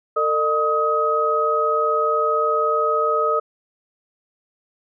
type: tone cluster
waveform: sine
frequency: 450.8 / 606 / 1264 Hz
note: A4 / D#5 / D#6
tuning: +42 / -46 / +27 cents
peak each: -22 / -23 / -19 dBFS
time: 0.16-3.4 s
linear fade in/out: 10 ms
effects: none